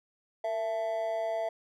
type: tone with amplitude modulation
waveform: triangle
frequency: 666 Hz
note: E5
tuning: 18 cents sharp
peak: -24 dBFS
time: 0.44-1.49 s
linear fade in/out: 5 ms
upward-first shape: sine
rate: 209 Hz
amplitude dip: 70%
effects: none

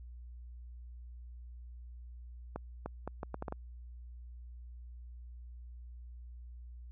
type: accelerating click train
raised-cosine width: 1 ms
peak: -24 dBFS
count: 8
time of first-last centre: 2.56-3.524 s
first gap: 300 ms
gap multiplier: 0.72
effects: added 60 Hz sine -46 dBFS peak until 6.91 s

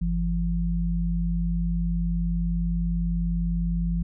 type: tone pair together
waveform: sine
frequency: 50.05 / 170 Hz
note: G1 / F3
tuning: +37 / -46 cents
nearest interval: octave + major sixth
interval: 2117 cents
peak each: -25 dBFS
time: 0.01-4.03 s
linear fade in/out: 10 ms
effects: none

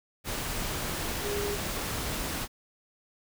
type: tone in noise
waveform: sine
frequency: 408.6 Hz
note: G#4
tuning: 28 cents flat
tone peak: -31 dBFS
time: 1.22-1.58 s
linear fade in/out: 50 ms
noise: pink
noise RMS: -33 dBFS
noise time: 0.24-2.48 s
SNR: -1 dB
effects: none

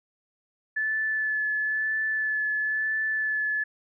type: tone with vibrato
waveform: sine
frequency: 1735 Hz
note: A6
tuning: 25 cents flat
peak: -24 dBFS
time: 0.76-3.64 s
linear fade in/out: 10 ms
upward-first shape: sine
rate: 1 Hz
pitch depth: 16 cents each way
effects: none

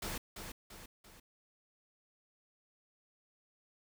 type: noise with echo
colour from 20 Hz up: pink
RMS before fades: -40 dBFS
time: 0.02-0.18 s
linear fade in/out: 5 ms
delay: 340 ms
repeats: 3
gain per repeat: -6 dB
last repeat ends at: 1.2 s
effects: none

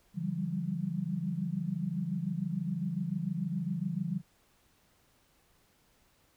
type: tone cluster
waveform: sine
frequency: 144.4 / 170.2 / 190.3 / 197.3 Hz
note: D3 / F3 / F#3 / G3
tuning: -29 / -44 / +49 / +11 cents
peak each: -38 / -34 / -38 / -38 dBFS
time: 0.14-4.22 s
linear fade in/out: 50 ms
effects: pink hiss -68 dBFS RMS until 6.36 s

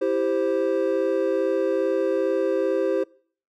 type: chord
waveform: triangle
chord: C major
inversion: first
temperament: equal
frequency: 329.6 / 392 / 523.3 Hz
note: E4 / G4 / C5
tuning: 0 / 0 / 0 cents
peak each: -25 / -22 / -22 dBFS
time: 0.01-3.04 s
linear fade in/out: 10 ms
effects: noise-tail reverb RT60 0.5 s tail -24 dB re dry

